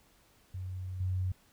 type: tone with level steps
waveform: sine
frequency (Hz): 92.5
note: F#2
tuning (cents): 0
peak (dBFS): -36 / -29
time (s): 0.54-1.32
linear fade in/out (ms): 5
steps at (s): 1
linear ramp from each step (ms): 5
effects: pink hiss -65 dBFS RMS until 1.52 s